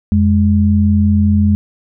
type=tone pair together; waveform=sine; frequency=87.31 / 207.7 Hz; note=F2 / G#3; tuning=0 / 0 cents; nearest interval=octave + minor third; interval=1500 cents; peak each=-11 dBFS; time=0.12-1.55 s; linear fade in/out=0 ms; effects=none